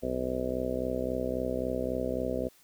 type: harmonic tone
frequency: 63.7 Hz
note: C2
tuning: 46 cents flat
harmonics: 1 / 2 / 3 / 4 / 5 / 6 / 7 / 8 / 9 / 10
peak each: -40 / -43 / -42 / -35 / -46 / -37 / -39 / -34 / -41 / -37 dBFS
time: 0.02-2.49 s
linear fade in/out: 20 ms
effects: white hiss -61 dBFS RMS until 2.63 s